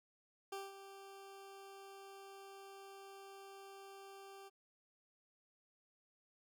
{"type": "tone with ADSR envelope", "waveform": "20% pulse", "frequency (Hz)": 392, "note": "G4", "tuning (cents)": 0, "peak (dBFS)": -37, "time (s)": [0.52, 4.5], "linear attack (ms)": 6, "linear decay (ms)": 190, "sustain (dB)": -11, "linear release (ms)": 27, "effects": []}